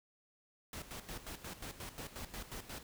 pink noise with tremolo, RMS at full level -45 dBFS, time 0.73-2.83 s, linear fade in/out 2 ms, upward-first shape square, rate 5.6 Hz, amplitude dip 70%, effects none

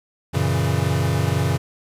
square chord, F# dominant seventh, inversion none, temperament equal, 92.5 / 116.54 / 138.59 / 164.81 Hz, F#2 / A#2 / C#3 / E3, 0 / 0 / 0 / 0 cents, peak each -24 / -25 / -23 / -27 dBFS, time 0.33-1.58 s, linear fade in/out 20 ms, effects resampled to 32000 Hz + 9-bit

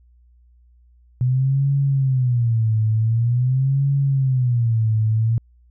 sine tone with vibrato, 123.47 Hz, B2, in tune, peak -15 dBFS, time 1.21-5.38 s, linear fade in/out 0 ms, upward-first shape sine, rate 0.46 Hz, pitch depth 210 cents each way, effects added 60 Hz sine -50 dBFS peak until 5.7 s

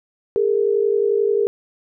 sine tone pair together, 406.9 / 458.2 Hz, G#4 / A#4, -35 / -30 cents, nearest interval major second, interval 205 cents, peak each -17 / -19 dBFS, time 0.36-1.47 s, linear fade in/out 0 ms, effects none

